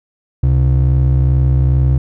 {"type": "ring-modulated tone", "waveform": "triangle", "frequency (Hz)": 100, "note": "G2", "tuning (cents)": 35, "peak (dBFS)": -4, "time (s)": [0.43, 1.98], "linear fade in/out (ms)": 5, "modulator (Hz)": 31.2, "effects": []}